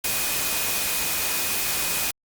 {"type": "tone in noise", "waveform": "sine", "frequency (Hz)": 2489, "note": "D#7", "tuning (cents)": 0, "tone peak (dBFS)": -34, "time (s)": [0.04, 2.11], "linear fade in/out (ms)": 5, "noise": "white", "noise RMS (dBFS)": -25, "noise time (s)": [0.04, 2.11], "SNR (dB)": -12, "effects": ["Opus 48 kbps"]}